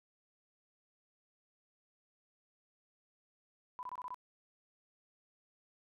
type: tone bursts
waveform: sine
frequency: 997 Hz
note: B5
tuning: 16 cents sharp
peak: -40 dBFS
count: 6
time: 3.79-4.144 s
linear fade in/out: 0 ms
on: 39 ms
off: 24 ms
effects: none